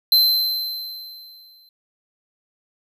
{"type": "tone with exponential decay", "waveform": "square", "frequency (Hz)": 4091, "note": "C8", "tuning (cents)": -40, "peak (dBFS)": -11, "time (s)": [0.12, 1.69], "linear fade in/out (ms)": 2, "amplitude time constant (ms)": 340, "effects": []}